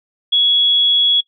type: tone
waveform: sine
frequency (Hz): 3355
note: G#7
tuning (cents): +17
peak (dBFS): -10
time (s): 0.32-1.21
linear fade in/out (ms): 10
effects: noise-tail reverb RT60 0.1 s tail -20 dB re dry